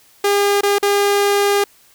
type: tone with dropouts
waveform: sawtooth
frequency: 404.5 Hz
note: G#4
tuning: 46 cents flat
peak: -9 dBFS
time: 0.24-1.64 s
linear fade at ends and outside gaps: 5 ms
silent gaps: 0.61-0.632 / 0.785-0.827 s
effects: white hiss -51 dBFS RMS until 1.94 s